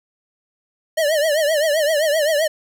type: tone with vibrato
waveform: square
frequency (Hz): 611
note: D#5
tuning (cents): -32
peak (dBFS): -16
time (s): 0.97-2.48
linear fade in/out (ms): 10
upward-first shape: triangle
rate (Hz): 7.7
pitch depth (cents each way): 140
effects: none